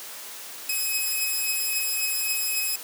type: beating tone pair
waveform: 5% pulse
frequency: 2550 / 2553.7 Hz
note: D#7 / D#7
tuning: +42 / +44 cents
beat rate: 3.7 Hz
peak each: -16 / -22 dBFS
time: 0.69-2.76 s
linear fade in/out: 5 ms
effects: white hiss -39 dBFS RMS until 2.83 s + high-pass 300 Hz 12 dB/octave